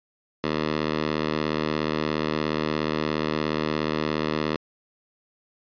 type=tone with high-pass filter; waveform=10% pulse; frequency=77 Hz; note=D#2; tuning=17 cents flat; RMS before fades=-26 dBFS; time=0.44-4.56 s; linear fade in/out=0 ms; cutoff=200 Hz; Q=0.62; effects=resampled to 11025 Hz